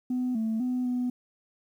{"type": "tone with pitch steps", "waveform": "sine", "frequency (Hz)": [251.2, 222.2, 251, 247.9], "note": ["B3", "A3", "B3", "B3"], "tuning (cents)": [30, 17, 28, 7], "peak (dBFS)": -24, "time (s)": [0.1, 1.1], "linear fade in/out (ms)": 5, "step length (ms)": 250, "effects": ["tanh soft clip ceiling -23 dBFS", "10-bit"]}